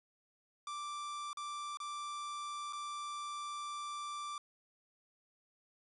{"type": "tone with dropouts", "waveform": "45% pulse", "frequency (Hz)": 1174.7, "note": "D6", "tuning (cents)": 0, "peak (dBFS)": -40, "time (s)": [0.67, 4.38], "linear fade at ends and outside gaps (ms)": 2, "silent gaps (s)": [[1.331, 1.371], [1.772, 1.801], [2.726, 2.731]], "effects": ["resampled to 24000 Hz"]}